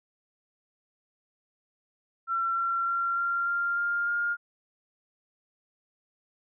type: tone with pitch steps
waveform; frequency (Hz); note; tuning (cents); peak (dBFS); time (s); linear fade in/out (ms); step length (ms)
sine; 1355 / 1364.4 / 1373.9 / 1383.5 / 1393.1 / 1402.8 / 1412.5; E6 / F6 / F6 / F6 / F6 / F6 / F6; +47 / -41 / -29 / -17 / -5 / +7 / +19; -25; 2.27-4.37; 50; 300
effects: none